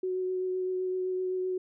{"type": "tone with vibrato", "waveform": "sine", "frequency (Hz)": 370, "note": "F#4", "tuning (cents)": 0, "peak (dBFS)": -28, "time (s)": [0.03, 1.58], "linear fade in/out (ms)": 5, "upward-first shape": "triangle", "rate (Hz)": 7.8, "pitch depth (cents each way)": 14, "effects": []}